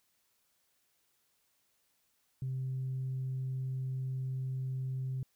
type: tone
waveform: sine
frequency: 130.81 Hz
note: C3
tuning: in tune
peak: -32 dBFS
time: 2.42-5.23 s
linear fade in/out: 2 ms
effects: tanh soft clip ceiling -30 dBFS + white hiss -75 dBFS RMS until 5.35 s